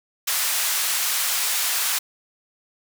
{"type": "band-pass noise", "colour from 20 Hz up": "white", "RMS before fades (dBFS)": -23, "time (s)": [0.27, 1.99], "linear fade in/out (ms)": 10, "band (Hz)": [940, 16000], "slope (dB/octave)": 12, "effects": []}